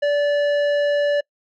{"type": "tone with tanh clipping", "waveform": "sine", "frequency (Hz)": 580, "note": "D5", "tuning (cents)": -22, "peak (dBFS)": -18, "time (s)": [0.02, 1.21], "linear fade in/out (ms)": 10, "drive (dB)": 12, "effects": ["noise-tail reverb RT60 0.1 s tail -26 dB re dry"]}